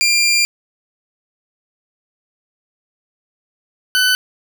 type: tone pair in turn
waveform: 20% pulse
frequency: 2387 / 1503.7 Hz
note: D7 / F#6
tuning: +28 / +28 cents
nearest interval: minor sixth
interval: 800 cents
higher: first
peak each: -7 dBFS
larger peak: neither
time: 0.01-0.45 / 3.95-4.15 s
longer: first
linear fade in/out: 0 ms
effects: none